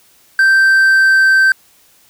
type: tone with pitch glide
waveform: triangle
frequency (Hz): 1564 to 1555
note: G6 to G6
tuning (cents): -4 to -14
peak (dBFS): -5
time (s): 0.39-1.52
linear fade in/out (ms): 2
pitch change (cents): -10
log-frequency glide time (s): 0.54-1.3
effects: white hiss -50 dBFS RMS until 2.09 s